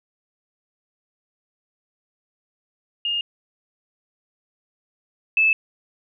sine tone pair in turn, 2833 / 2618 Hz, F7 / E7, +24 / -13 cents, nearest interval minor second, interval 137 cents, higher first, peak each -21 / -14 dBFS, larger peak second, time 3.05-3.21 / 5.37-5.53 s, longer neither, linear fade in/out 2 ms, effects none

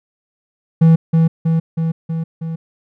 triangle tone with echo, 163.1 Hz, E3, 18 cents flat, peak -4 dBFS, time 0.81-0.96 s, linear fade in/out 10 ms, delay 320 ms, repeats 5, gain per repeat -3 dB, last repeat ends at 2.56 s, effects none

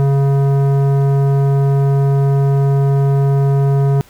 triangle tone with tanh clipping, 138.59 Hz, C#3, in tune, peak -12 dBFS, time 0-4.01 s, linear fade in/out 0 ms, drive 18 dB, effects pink hiss -46 dBFS RMS until 4.09 s

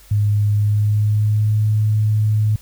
sine tone with pitch glide, 103.83 to 107.06 Hz, G#2 to A2, 0 to -47 cents, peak -13 dBFS, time 0.11-2.56 s, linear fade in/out 5 ms, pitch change +53 cents, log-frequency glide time 0.51-1.59 s, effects added 50 Hz sine -46 dBFS peak until 2.61 s + white hiss -48 dBFS RMS until 2.61 s

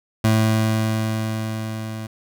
25% pulse tone with level ramp, 110 Hz, A2, in tune, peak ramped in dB -10 to -25 dBFS, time 0.24-2.07 s, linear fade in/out 5 ms, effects none

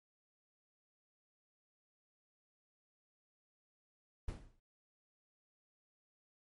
brown noise with exponential decay, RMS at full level -37 dBFS, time 4.28-4.6 s, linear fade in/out 5 ms, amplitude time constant 68 ms, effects MP3 48 kbps

